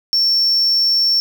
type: tone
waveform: triangle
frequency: 5440 Hz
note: F8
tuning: 46 cents flat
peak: -11 dBFS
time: 0.13-1.2 s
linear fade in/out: 0 ms
effects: none